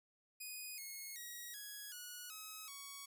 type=tone with pitch steps; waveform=5% pulse; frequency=2482 / 2173 / 1902.9 / 1666.1 / 1458.9 / 1277.4 / 1118.5 Hz; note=D#7 / C#7 / A#6 / G#6 / F#6 / D#6 / C#6; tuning=-5 / -35 / +35 / +5 / -25 / +45 / +15 cents; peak=-37 dBFS; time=0.4-3.06 s; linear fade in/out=10 ms; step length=380 ms; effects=none